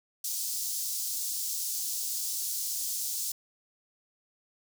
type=high-pass noise; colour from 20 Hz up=pink; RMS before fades=-33 dBFS; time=0.24-3.32 s; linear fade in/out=5 ms; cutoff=5200 Hz; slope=24 dB/octave; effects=none